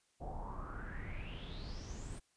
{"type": "noise with low-pass filter sweep", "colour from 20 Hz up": "brown", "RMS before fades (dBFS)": -44, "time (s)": [0.2, 2.2], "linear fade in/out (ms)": 20, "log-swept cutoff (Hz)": [670, 9000], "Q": 8.2, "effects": ["white hiss -75 dBFS RMS until 2.36 s", "resampled to 22050 Hz"]}